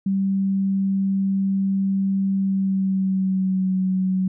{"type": "tone with pitch glide", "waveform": "sine", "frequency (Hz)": [194.3, 187.25], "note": ["G3", "F#3"], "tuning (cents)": [-15, 21], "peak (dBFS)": -18, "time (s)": [0.06, 4.28], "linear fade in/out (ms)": 5, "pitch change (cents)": -64, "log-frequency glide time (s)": [2.35, 3.74], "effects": []}